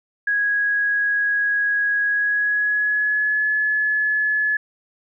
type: tone with pitch glide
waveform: sine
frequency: 1658 to 1710.5 Hz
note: G#6 to A6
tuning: -3 to -49 cents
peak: -17 dBFS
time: 0.27-4.57 s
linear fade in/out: 5 ms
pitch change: +54 cents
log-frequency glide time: 2.04-3.47 s
effects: none